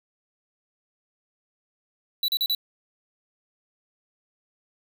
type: tone bursts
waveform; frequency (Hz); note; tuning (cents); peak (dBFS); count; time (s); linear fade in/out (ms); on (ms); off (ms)
square; 3947; B7; -2; -22; 4; 2.23-2.549; 2; 52; 37
effects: none